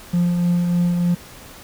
triangle tone with tremolo, 174.8 Hz, F3, 2 cents sharp, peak -11 dBFS, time 0.13-1.15 s, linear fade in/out 10 ms, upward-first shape triangle, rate 3.3 Hz, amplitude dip 40%, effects tanh soft clip ceiling -9 dBFS + pink hiss -41 dBFS RMS until 1.63 s

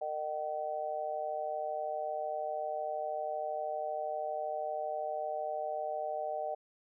harmonic tone, 152.7 Hz, D#3, 32 cents flat, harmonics 3 / 4 / 5, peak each -44 / -36 / -37 dBFS, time 0.01-6.55 s, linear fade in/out 10 ms, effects none

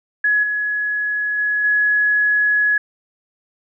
sine tone with level steps, 1686 Hz, G#6, 26 cents sharp, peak -13 / -18 / -16 / -13 dBFS, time 0.24-2.78 s, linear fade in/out 5 ms, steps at 0.43 / 1.38 / 1.64 s, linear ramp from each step 5 ms, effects none

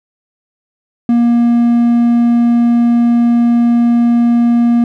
triangle tone, 236.7 Hz, A#3, 27 cents sharp, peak -5 dBFS, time 1.09-4.84 s, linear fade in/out 2 ms, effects none

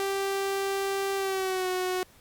sawtooth tone with pitch glide, 392 to 367.9 Hz, G4 to F#4, 0 to -10 cents, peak -23 dBFS, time 0-2.03 s, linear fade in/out 0 ms, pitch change -110 cents, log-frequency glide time 1.16-1.68 s, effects pink hiss -57 dBFS RMS until 2.2 s + Opus 48 kbps

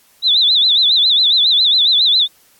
sine tone with vibrato, 3729 Hz, A#7, in tune, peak -9 dBFS, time 0.22-2.28 s, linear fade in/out 50 ms, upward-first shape sine, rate 7.3 Hz, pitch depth 160 cents each way, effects white hiss -52 dBFS RMS until 2.59 s + AAC 64 kbps

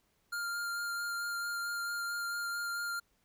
square tone with vibrato, 1400 Hz, F6, 4 cents sharp, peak -35 dBFS, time 0.32-3 s, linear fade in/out 10 ms, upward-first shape sine, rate 4.5 Hz, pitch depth 11 cents each way, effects pink hiss -74 dBFS RMS until 3.24 s

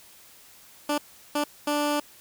15% pulse tone bursts at uneven times, 293.7 Hz, D4, in tune, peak -17 dBFS, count 3, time 0.89-0.98 / 1.35-1.44 / 1.67-2 s, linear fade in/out 5 ms, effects white hiss -52 dBFS RMS until 2.2 s

